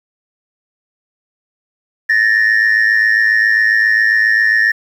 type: tone pair together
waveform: sine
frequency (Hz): 1748 / 1855.4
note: A6 / A#6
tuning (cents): -12 / -9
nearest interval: minor second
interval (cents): 103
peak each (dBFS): -10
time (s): 2.09-4.72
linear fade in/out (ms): 10
effects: tanh soft clip ceiling -6 dBFS + 7-bit